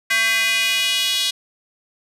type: tone with high-pass filter sweep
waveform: square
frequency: 224.3 Hz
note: A3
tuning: 34 cents sharp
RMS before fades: -19 dBFS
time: 0.1-1.31 s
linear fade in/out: 10 ms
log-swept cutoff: 1900 to 3500 Hz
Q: 3.3
effects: resampled to 32000 Hz